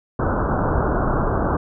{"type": "low-pass noise", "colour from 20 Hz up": "pink", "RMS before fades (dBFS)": -20, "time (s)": [0.19, 1.57], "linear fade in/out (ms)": 5, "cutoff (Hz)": 1500, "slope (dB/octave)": 96, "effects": []}